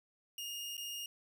sawtooth tone with dropouts, 2841 Hz, F7, 29 cents sharp, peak -37 dBFS, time 0.38-1.06 s, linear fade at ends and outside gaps 2 ms, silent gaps 0.769-0.778 s, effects none

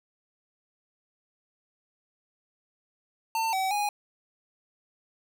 square tone with pitch steps, 899 / 762 / 825 Hz, A5 / G5 / G#5, +37 / -49 / -12 cents, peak -26 dBFS, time 3.35-3.89 s, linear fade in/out 2 ms, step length 180 ms, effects none

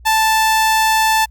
sawtooth tone, 880 Hz, A5, in tune, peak -8 dBFS, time 0.05-1.26 s, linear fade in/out 20 ms, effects added 60 Hz sine -38 dBFS peak until 1.3 s + Opus 48 kbps

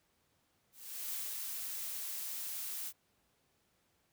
blue noise with ADSR envelope, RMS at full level -39 dBFS, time 0.72-2.93 s, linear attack 410 ms, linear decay 160 ms, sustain -2 dB, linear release 56 ms, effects pink hiss -75 dBFS RMS until 4.12 s + high-pass 60 Hz 12 dB/octave

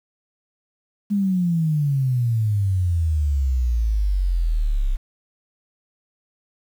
sine exponential sweep, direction down, 207.7 to 32.18 Hz, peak -17 dBFS, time 1.1-4.97 s, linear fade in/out 20 ms, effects 8-bit

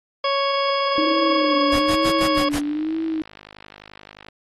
harmonic tone, 554.4 Hz, C#5, in tune, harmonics 1 / 2 / 3 / 4 / 5 / 6 / 8 / 9, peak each -22 / -22 / -35 / -30 / -35 / -29 / -39 / -30 dBFS, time 0.24-2.49 s, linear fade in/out 5 ms
sine tone with vibrato, 306.8 Hz, D#4, 24 cents flat, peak -21 dBFS, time 0.98-3.22 s, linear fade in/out 0 ms, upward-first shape sine, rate 1.1 Hz, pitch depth 95 cents each way
pink noise bursts, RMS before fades -27 dBFS, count 6, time 1.72-2.601 s, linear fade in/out 20 ms, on 81 ms, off 79 ms
click train, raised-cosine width 0.3 ms, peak -24 dBFS, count 129, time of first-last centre 1.8-4.285 s, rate 51.5 Hz
effects AAC 32 kbps

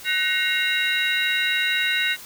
sine tone cluster, 1499 / 1875 / 2151 / 2782 / 3826 Hz, F#6 / A#6 / C7 / F7 / A#7, +22 / +10 / +47 / -7 / +44 cents, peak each -26 dBFS, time 0.04-2.17 s, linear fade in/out 50 ms, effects white hiss -41 dBFS RMS until 2.25 s

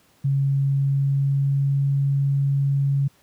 sine tone with pitch glide, 138 to 139.04 Hz, C#3 to C#3, -7 to +6 cents, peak -17 dBFS, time 0.24-3.08 s, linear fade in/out 10 ms, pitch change +13 cents, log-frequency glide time 0.6-1.87 s, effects pink hiss -59 dBFS RMS until 3.22 s + high-pass 80 Hz 12 dB/octave

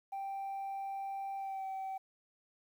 sine tone with pitch glide, 784 to 768.8 Hz, G5 to G5, 0 to -34 cents, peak -35 dBFS, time 0.12-1.98 s, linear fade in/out 10 ms, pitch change -34 cents, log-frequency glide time 1.37-1.65 s, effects tanh soft clip ceiling -36 dBFS + 11-bit

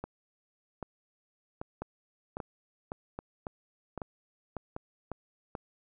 two click trains, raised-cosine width 1 ms, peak -23 / -22 dBFS, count 8 / 7, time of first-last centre 0.04-5.552 / 1.82-5.117 s, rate 1.27 / 1.82 Hz, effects none

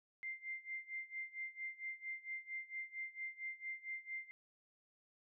sine tone with tremolo, 2093 Hz, C7, in tune, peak -40 dBFS, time 0.23-4.31 s, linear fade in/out 0 ms, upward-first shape sine, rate 4.4 Hz, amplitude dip 90%, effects none

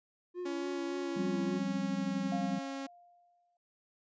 triangle tone with vibrato, 349.2 Hz, F4, in tune, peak -34 dBFS, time 0.34-1.61 s, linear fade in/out 50 ms, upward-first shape sine, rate 3.5 Hz, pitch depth 50 cents each way
sawtooth tone with pitch glide, 280 to 272.7 Hz, C#4 to C#4, +18 to -28 cents, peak -34 dBFS, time 0.45-2.87 s, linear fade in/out 10 ms, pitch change -46 cents, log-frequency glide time 0.61-2.36 s
sine chord, F suspended second, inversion none, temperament just, 174.61 / 196.44 / 261.9 Hz, F3 / G3 / C4, 0 / +4 / +2 cents, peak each -39 / -34 / -39 dBFS, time 1.16-2.59 s, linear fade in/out 10 ms
sine tone with exponential decay, 702 Hz, F5, 9 cents sharp, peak -35 dBFS, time 2.32-3.57 s, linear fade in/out 2 ms, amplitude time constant 270 ms
effects resampled to 16000 Hz

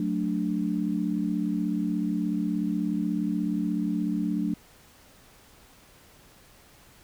sine chord, D major, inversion first, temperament equal with one note detuned, 183.4 / 220 / 293.7 Hz, F#3 / A3 / D4, -15 / 0 / 0 cents, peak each -29 dBFS, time 0-4.54 s, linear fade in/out 2 ms, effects pink hiss -55 dBFS RMS until 7.03 s

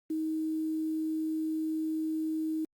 sine tone with quantisation, 315.4 Hz, D#4, 24 cents sharp, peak -29 dBFS, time 0.1-2.65 s, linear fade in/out 5 ms, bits 9, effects Opus 48 kbps

